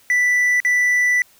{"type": "tone with dropouts", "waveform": "triangle", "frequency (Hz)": 1975.5, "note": "B6", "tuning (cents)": 0, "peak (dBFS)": -12, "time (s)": [0.1, 1.22], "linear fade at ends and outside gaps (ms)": 1, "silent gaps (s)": [0.602, 0.649], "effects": ["white hiss -53 dBFS RMS until 1.39 s"]}